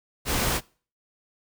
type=noise; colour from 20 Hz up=pink; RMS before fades=-25 dBFS; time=0.25-0.61 s; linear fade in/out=50 ms; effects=noise-tail reverb RT60 0.4 s tail -23 dB re dry